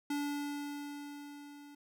square tone with level ramp, 288.7 Hz, D4, 30 cents flat, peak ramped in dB -33 to -52 dBFS, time 0.1-1.75 s, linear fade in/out 5 ms, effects none

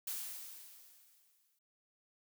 blue noise with exponential decay, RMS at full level -39 dBFS, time 0.07-1.59 s, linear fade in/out 5 ms, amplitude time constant 330 ms, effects none

